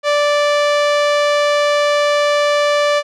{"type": "tone", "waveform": "sawtooth", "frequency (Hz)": 585, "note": "D5", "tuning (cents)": -7, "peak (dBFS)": -8, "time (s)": [0.03, 3.03], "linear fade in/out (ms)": 50, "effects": ["low-pass 5000 Hz 12 dB/octave"]}